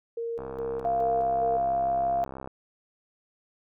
sine tone with tremolo, 463.6 Hz, A#4, 10 cents flat, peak -29 dBFS, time 0.17-1.57 s, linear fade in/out 5 ms, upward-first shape square, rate 2.4 Hz, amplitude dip 60%
click train, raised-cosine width 1 ms, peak -24 dBFS, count 139, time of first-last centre 0.39-2.475 s, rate 66.2 Hz
sine tone, 693 Hz, F5, 14 cents flat, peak -23 dBFS, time 0.85-2.24 s, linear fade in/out 0 ms
effects none

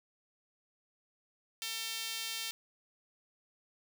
sawtooth tone with high-pass filter, 450 Hz, A4, 39 cents sharp, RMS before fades -39 dBFS, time 1.62-2.51 s, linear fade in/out 0 ms, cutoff 3300 Hz, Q 1.2, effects none

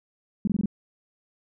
sine tone bursts, 202.9 Hz, G#3, 40 cents flat, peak -20 dBFS, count 5, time 0.45-0.658 s, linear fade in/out 2 ms, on 24 ms, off 22 ms, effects none

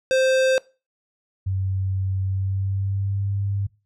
square tone, 523 Hz, C5, 1 cent flat, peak -17 dBFS, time 0.11-0.58 s, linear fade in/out 0 ms
sine tone with pitch glide, 95.4 to 99.57 Hz, G2 to G2, -47 to +28 cents, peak -21 dBFS, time 1.46-3.67 s, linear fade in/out 10 ms, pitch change +75 cents, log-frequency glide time 2.23-3.31 s
effects noise-tail reverb RT60 0.3 s tail -22 dB re dry + low-pass 7000 Hz 12 dB/octave

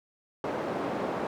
white band-pass noise, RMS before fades -32 dBFS, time 0.44-1.27 s, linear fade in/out 2 ms, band 200 to 650 Hz, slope 12 dB/octave, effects none

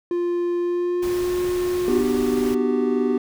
triangle tone with pitch glide, 349.2 to 358.8 Hz, F4 to F4, 0 to +47 cents, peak -18 dBFS, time 0.11-2.01 s, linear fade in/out 2 ms, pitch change +47 cents, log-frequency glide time 0.6-1.32 s
pink noise, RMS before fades -35 dBFS, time 1.02-2.55 s, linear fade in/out 10 ms
triangle chord, G major seventh, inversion first, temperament equal with one note detuned, 246.9 / 301.2 / 370 / 392 Hz, B3 / D4 / F#4 / G4, 0 / +44 / 0 / 0 cents, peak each -20 / -25 / -25 / -20 dBFS, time 1.88-3.18 s, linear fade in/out 2 ms
effects none

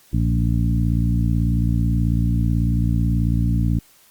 harmonic tone with a mistuned harmonic, 58.27 Hz, A#1, in tune, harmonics 1 / 2 / 3 / 4 / 5, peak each -20 / -20 / -23 / -27 / -29 dBFS, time 0.13-3.79 s, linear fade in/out 5 ms, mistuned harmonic 1, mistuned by +73 cents, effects white hiss -53 dBFS RMS until 4.1 s + Opus 48 kbps

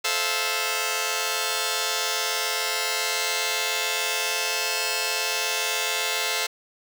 5% pulse chord, F major seventh, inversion first, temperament just, 436.5 / 523.8 / 654.8 / 698.5 Hz, A4 / C5 / E5 / F5, -14 / +2 / -12 / 0 cents, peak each -17 / -18 / -21 / -18 dBFS, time 0.04-6.47 s, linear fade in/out 10 ms, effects none

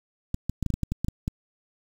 clicks, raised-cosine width 5 ms, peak -14 dBFS, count 11, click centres 0.344 / 0.496 / 0.627 / 0.663 / 0.703 / 0.74 / 0.833 / 0.92 / 1.046 / 1.084 / 1.279 s, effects 7-bit

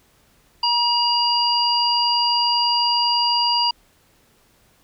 harmonic tone, 954 Hz, A#5, 40 cents sharp, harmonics 1 / 3 / 5, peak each -20 / -24 / -19 dBFS, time 0.63-3.71 s, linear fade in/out 5 ms, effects pink hiss -58 dBFS RMS until 4.83 s

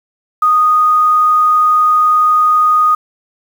sine tone with quantisation, 1239 Hz, D#6, 8 cents flat, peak -7 dBFS, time 0.42-2.95 s, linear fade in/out 5 ms, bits 6, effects none

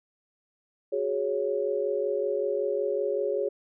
sine chord, F# suspended second, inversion none, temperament equal, 370 / 415.3 / 554.4 Hz, F#4 / G#4 / C#5, 0 / 0 / 0 cents, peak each -32 / -28 / -29 dBFS, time 0.92-3.49 s, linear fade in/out 10 ms, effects none

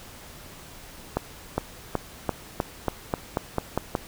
accelerating click train, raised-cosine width 1 ms, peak -9 dBFS, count 11, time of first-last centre 1.17-3.952 s, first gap 410 ms, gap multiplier 0.91, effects pink hiss -45 dBFS RMS until 4.07 s

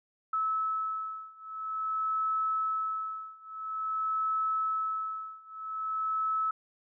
sine beating tone pair, 1300 / 1300.49 Hz, E6 / E6, -24 / -24 cents, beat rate 0.49 Hz, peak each -33 / -32 dBFS, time 0.33-6.51 s, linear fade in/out 5 ms, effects none

